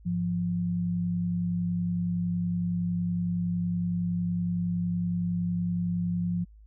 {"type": "tone pair together", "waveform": "sine", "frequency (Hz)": [103.83, 174.62], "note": ["G#2", "F3"], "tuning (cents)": [0, 0], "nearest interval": "major sixth", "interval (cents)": 900, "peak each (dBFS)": [-34, -26], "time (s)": [0.05, 6.45], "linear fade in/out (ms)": 20, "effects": ["added 53 Hz sine -49 dBFS peak until 6.66 s"]}